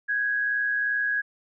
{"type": "tone pair together", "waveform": "sine", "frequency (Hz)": [1537.3, 1660], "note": ["G6", "G#6"], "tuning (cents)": [-34, -1], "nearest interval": "minor second", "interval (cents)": 133, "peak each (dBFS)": [-33, -23], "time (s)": [0.08, 1.22], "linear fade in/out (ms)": 20, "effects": []}